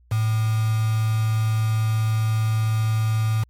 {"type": "tone with quantisation", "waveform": "sine", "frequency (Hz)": 110, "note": "A2", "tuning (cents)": 0, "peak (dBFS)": -18, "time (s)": [0.11, 3.44], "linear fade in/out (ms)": 10, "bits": 5, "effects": ["added 60 Hz sine -52 dBFS peak until 3.49 s", "MP3 64 kbps"]}